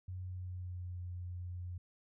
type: tone with pitch glide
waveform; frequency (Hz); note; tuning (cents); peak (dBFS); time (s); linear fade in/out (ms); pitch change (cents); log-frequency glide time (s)
sine; 91.8 to 89.19; F#2 to F2; -13 to +37; -40; 0.08-1.78; 5; -50; 0.21-1
effects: none